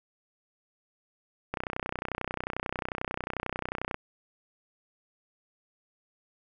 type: click train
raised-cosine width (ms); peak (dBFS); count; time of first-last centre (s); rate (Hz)
0.5; -16; 76; 1.54-3.944; 31.2
effects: none